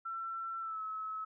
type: tone with pitch glide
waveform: sine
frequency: 1345 to 1292.4 Hz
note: E6 to E6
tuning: +34 to -35 cents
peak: -37 dBFS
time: 0.05-1.25 s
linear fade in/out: 10 ms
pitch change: -69 cents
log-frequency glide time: 0.6-0.81 s
effects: none